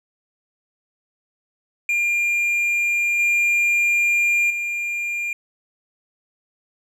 triangle tone with level steps, 2400 Hz, D7, 37 cents sharp, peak -16 / -14 / -21 dBFS, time 1.89-5.33 s, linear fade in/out 2 ms, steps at 3.19 / 4.5 s, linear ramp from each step 5 ms, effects none

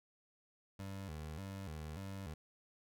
25% pulse tone with vibrato, 86.7 Hz, F2, 12 cents flat, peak -40 dBFS, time 0.79-2.34 s, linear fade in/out 5 ms, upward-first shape square, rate 1.7 Hz, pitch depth 200 cents each way, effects none

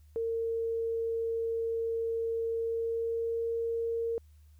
sine tone with pitch glide, 456.9 to 460.9 Hz, A#4 to A#4, -35 to -20 cents, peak -29 dBFS, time 0.16-4.18 s, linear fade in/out 0 ms, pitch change +15 cents, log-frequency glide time 2.49-3.48 s, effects added 75 Hz sine -54 dBFS peak until 4.59 s + white hiss -73 dBFS RMS until 4.59 s

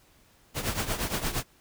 pink noise with tremolo, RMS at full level -27 dBFS, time 0.54-1.44 s, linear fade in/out 50 ms, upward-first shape triangle, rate 8.6 Hz, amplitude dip 80%, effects pink hiss -61 dBFS RMS until 1.6 s

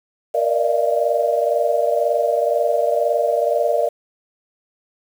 sine tone cluster, 468.8 / 585 / 607 / 684 Hz, A#4 / D5 / D#5 / F5, +10 / -7 / -43 / -36 cents, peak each -21 dBFS, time 0.34-3.89 s, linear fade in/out 10 ms, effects 7-bit

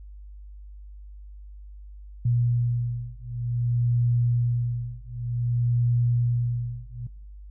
sine beating tone pair, 119.8 / 120.34 Hz, A#2 / B2, +48 / -44 cents, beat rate 0.54 Hz, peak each -25 dBFS, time 2.25-7.07 s, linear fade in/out 5 ms, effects noise-tail reverb RT60 0.6 s tail -21 dB re dry + added 50 Hz sine -40 dBFS peak until 7.5 s

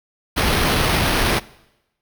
pink noise with sample-and-hold, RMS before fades -18 dBFS, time 0.36-1.4 s, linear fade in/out 20 ms, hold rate 7350 Hz, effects noise-tail reverb RT60 0.9 s tail -21 dB re dry

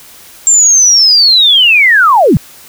sine linear sweep, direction down, 7430 to 107.4 Hz, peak -3 dBFS, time 0.47-2.37 s, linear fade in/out 0 ms, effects white hiss -36 dBFS RMS until 2.68 s

